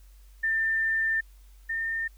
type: tone pair in turn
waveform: sine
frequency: 1792 / 1813.9 Hz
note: A6 / A#6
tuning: +31 / -48 cents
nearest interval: unison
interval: 21 cents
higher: second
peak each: -23 / -27 dBFS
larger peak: first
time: 0.43-1.21 / 1.69-2.08 s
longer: first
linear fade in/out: 10 ms
effects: added 48 Hz sine -49 dBFS peak until 2.17 s + white hiss -64 dBFS RMS until 2.17 s